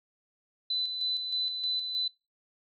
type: tone with tremolo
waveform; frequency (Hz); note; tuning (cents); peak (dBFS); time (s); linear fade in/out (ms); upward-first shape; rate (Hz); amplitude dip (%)
sine; 4007; B7; +24; -27; 0.7-2.08; 5; square; 3.2; 45
effects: noise-tail reverb RT60 0.3 s tail -26 dB re dry